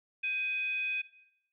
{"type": "tone with frequency modulation", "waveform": "sine", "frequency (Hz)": 2506, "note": "D#7", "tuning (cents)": 12, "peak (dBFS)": -30, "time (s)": [0.23, 1.02], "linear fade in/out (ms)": 10, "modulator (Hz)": 915, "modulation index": 0.26, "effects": ["noise-tail reverb RT60 0.8 s tail -18 dB re dry"]}